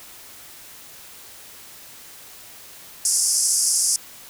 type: band-pass noise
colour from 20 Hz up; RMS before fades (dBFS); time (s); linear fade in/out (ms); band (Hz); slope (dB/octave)
white; -20; 3.05-3.96; 2; 4900 to 11000; 96
effects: white hiss -43 dBFS RMS until 4.29 s